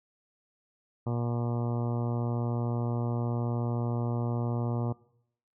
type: harmonic tone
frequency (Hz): 119.1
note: A#2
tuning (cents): +38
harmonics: 1 / 2 / 3 / 4 / 5 / 6 / 7 / 8 / 9 / 10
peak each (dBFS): -29 / -35 / -39 / -41 / -43 / -45 / -46 / -47 / -48 / -49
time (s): 1.06-4.93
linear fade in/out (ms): 10
effects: noise-tail reverb RT60 0.7 s tail -21 dB re dry